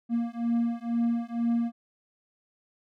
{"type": "beating tone pair", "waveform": "triangle", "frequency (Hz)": [233.1, 235.2], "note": ["A#3", "A#3"], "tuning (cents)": [0, 16], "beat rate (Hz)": 2.1, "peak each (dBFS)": -26, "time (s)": [0.09, 1.72], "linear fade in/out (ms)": 50, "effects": []}